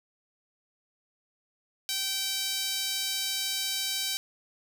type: tone with high-pass filter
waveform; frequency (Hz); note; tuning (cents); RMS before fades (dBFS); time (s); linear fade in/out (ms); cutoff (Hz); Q
sawtooth; 774; G5; -22; -31; 1.89-4.17; 0; 3800; 1.5
effects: none